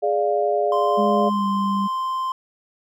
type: chord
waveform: sine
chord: D diminished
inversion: second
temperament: equal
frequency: 415.3 / 587.3 / 698.5 Hz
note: Ab4 / D5 / F5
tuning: 0 / 0 / 0 cents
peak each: -22 dBFS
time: 0.02-1.3 s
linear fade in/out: 20 ms
type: tone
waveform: triangle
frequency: 1043 Hz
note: C6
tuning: 6 cents flat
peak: -20 dBFS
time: 0.72-2.32 s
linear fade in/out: 2 ms
type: tone with pitch glide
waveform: sine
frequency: 207.7 to 198.09 Hz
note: G#3 to G3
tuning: 0 to +18 cents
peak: -21 dBFS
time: 0.97-1.88 s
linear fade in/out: 20 ms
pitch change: -82 cents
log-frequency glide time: 1.27-1.47 s
effects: none